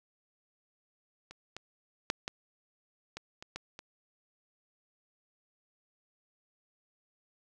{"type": "clicks", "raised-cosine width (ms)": 0.2, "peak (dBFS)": [-30, -24, -11, -18, -23, -27, -21, -27], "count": 8, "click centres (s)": [1.31, 1.566, 2.101, 2.279, 3.17, 3.425, 3.56, 3.791], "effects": []}